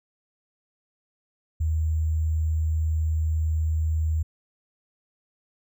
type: tone with sample-and-hold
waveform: sine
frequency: 79.1 Hz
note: D#2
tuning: 29 cents sharp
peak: -21 dBFS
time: 1.6-4.23 s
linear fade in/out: 10 ms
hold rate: 7350 Hz
effects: none